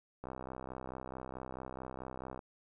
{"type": "click train", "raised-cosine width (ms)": 1, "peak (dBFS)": -29, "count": 140, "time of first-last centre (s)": [0.24, 2.392], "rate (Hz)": 64.6, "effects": []}